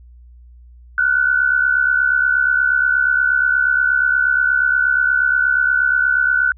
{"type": "tone pair together", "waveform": "sine", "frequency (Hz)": [1431.6, 1500], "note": ["F6", "F#6"], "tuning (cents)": [42, 23], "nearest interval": "minor second", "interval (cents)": 81, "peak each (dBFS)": [-18, -14], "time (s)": [0.98, 6.52], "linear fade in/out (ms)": 2, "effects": ["added 60 Hz sine -40 dBFS peak until 6.57 s"]}